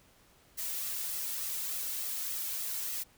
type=noise with flanger; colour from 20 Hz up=blue; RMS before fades=-36 dBFS; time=0.57-3.04 s; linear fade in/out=20 ms; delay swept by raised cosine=1.5 to 2.3 ms; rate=3.4 Hz; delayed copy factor=+0.5; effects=pink hiss -63 dBFS RMS until 3.17 s